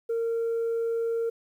sine tone, 460 Hz, A#4, 23 cents flat, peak -23 dBFS, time 0.09-1.3 s, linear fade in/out 10 ms, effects tanh soft clip ceiling -23 dBFS + 10-bit

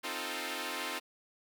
5% pulse chord, F dominant seventh, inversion second, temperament equal, 261.6 / 311.1 / 349.2 / 440 Hz, C4 / Eb4 / F4 / A4, 0 / 0 / 0 / 0 cents, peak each -30 dBFS, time 0.03-1 s, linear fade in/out 20 ms, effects none

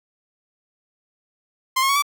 sawtooth tone with pitch steps, 1046.5 / 1080.9 / 1116.4 / 1153.1 Hz, C6 / C#6 / C#6 / D6, 0 / -44 / +12 / -32 cents, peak -13 dBFS, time 1.76-2.024 s, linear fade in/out 10 ms, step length 66 ms, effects none

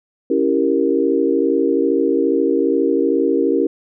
sine chord, C# diminished seventh, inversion none, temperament equal, 277.2 / 329.6 / 392 / 466.2 Hz, C#4 / E4 / G4 / Bb4, 0 / 0 / 0 / 0 cents, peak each -19 dBFS, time 0.3-3.67 s, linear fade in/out 5 ms, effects none

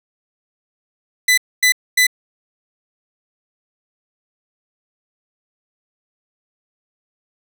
sawtooth tone bursts, 2000 Hz, B6, 21 cents sharp, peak -7 dBFS, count 3, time 1.28-2.068 s, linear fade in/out 5 ms, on 96 ms, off 250 ms, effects none

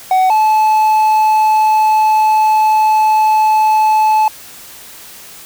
triangle tone pair in turn, 749 / 865.5 Hz, F#5 / A5, +21 / -29 cents, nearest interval minor third, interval 250 cents, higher second, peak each -6 dBFS, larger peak neither, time 0.11-0.3 / 0.3-4.28 s, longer second, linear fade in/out 2 ms, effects white hiss -35 dBFS RMS until 5.45 s

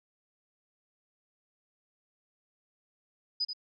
sine tone with echo, 4978 Hz, D#8, in tune, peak -27 dBFS, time 3.4-3.45 s, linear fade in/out 10 ms, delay 84 ms, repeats 1, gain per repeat -7 dB, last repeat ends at 3.534 s, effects none

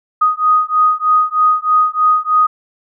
sine beating tone pair, 1244.5 / 1247.7 Hz, D#6 / D#6, 0 / +4 cents, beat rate 3.2 Hz, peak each -13 dBFS, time 0.21-2.47 s, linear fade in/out 10 ms, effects none

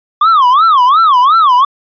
triangle tone with vibrato, 1148 Hz, D6, 40 cents flat, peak -3 dBFS, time 0.21-1.65 s, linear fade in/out 5 ms, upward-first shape sine, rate 2.8 Hz, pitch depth 280 cents each way, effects resampled to 11025 Hz

